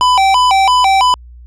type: tone with vibrato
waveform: square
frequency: 880 Hz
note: A5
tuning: in tune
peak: -8 dBFS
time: 0.01-1.14 s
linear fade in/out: 0 ms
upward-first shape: square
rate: 3 Hz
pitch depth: 220 cents each way
effects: added 60 Hz sine -33 dBFS peak until 1.46 s + low-pass 6000 Hz 12 dB/octave